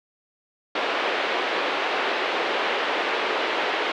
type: band-pass noise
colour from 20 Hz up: pink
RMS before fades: -25 dBFS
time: 0.75-3.92 s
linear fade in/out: 5 ms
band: 370 to 3400 Hz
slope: 24 dB/octave
effects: none